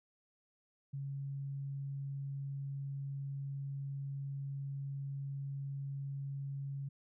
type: tone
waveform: sine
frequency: 138.59 Hz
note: C#3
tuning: in tune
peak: -38 dBFS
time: 0.93-6.89 s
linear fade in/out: 10 ms
effects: none